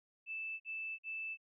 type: tone bursts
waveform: sine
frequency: 2637 Hz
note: E7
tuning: in tune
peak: -39 dBFS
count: 3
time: 0.26-1.374 s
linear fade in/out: 50 ms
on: 340 ms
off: 47 ms
effects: none